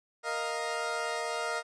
20% pulse chord, Bb suspended fourth, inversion none, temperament equal, 466.2 / 622.3 / 698.5 Hz, Bb4 / Eb5 / F5, 0 / 0 / 0 cents, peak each -31 dBFS, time 0.23-1.63 s, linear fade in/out 50 ms, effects resampled to 22050 Hz

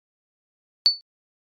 sine tone with exponential decay, 4483 Hz, C#8, 19 cents sharp, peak -8 dBFS, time 0.86-1.01 s, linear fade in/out 0 ms, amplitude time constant 32 ms, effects MP3 96 kbps

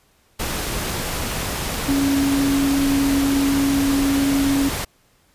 sine tone in noise, 277.2 Hz, C#4, in tune, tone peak -16 dBFS, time 1.88-4.69 s, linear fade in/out 10 ms, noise pink, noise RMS -25 dBFS, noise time 0.39-4.85 s, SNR +6 dB, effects pink hiss -59 dBFS RMS until 5.34 s + resampled to 32000 Hz

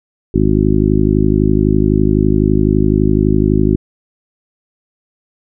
harmonic tone, 51.91 Hz, G#1, in tune, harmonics 1 / 2 / 3 / 4 / 5 / 6 / 7, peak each -17 / -17 / -17 / -17 / -17 / -17 / -17 dBFS, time 0.34-3.76 s, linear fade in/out 5 ms, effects none

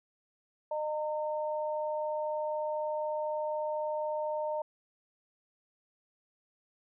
sine tone pair together, 610 / 914 Hz, D#5 / A#5, -34 / -34 cents, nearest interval perfect fifth, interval 700 cents, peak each -32 / -36 dBFS, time 0.71-4.62 s, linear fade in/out 5 ms, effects none

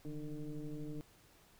sine tone with frequency modulation, 146.83 Hz, D3, in tune, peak -40 dBFS, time 0.05-1.01 s, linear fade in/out 0 ms, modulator 153 Hz, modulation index 1.6, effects pink hiss -65 dBFS RMS until 1.59 s

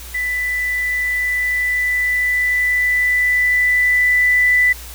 sine tone with level ramp, 1987 Hz, B6, 10 cents sharp, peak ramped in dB -18 to -10 dBFS, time 0.14-4.73 s, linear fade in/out 10 ms, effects added 60 Hz sine -34 dBFS peak until 4.94 s + white hiss -36 dBFS RMS until 4.94 s

